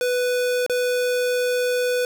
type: tone with dropouts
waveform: square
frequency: 495.4 Hz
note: B4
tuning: 5 cents sharp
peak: -20 dBFS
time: 0.01-2.05 s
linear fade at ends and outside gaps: 1 ms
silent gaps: 0.664-0.697 s
effects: none